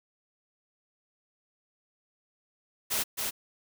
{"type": "noise with echo", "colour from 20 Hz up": "white", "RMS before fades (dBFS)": -29, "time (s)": [2.9, 3.04], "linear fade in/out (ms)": 20, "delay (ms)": 270, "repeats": 1, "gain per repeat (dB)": -3, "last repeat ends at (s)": 3.31, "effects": []}